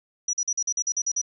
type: tone bursts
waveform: sine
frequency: 5850 Hz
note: F#8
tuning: 21 cents flat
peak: -22 dBFS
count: 10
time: 0.28-1.215 s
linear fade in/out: 5 ms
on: 53 ms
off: 45 ms
effects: none